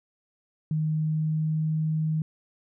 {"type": "tone with pitch glide", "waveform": "sine", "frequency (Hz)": [155.56, 156.82], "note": ["D#3", "D#3"], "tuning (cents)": [0, 14], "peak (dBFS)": -23, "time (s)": [0.71, 2.22], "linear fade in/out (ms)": 2, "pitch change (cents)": 14, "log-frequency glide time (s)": [0.9, 1.77], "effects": []}